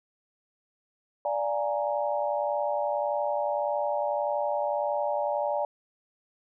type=chord; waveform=sine; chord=Bb dominant seventh; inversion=first; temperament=equal; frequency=587.3 / 698.5 / 830.6 / 932.3 Hz; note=D5 / F5 / Ab5 / Bb5; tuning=0 / 0 / 0 / 0 cents; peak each=-28 / -34 / -31 / -34 dBFS; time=1.25-5.65 s; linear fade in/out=2 ms; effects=none